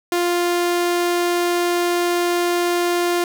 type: tone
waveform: sawtooth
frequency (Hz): 349.7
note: F4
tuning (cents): +2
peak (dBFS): -13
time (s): 0.12-3.24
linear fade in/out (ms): 2
effects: none